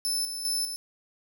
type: tone with tremolo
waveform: 25% pulse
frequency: 5270 Hz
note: E8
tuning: 1 cent flat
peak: -21 dBFS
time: 0.05-0.76 s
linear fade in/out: 0 ms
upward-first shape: square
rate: 2.5 Hz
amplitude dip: 55%
effects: none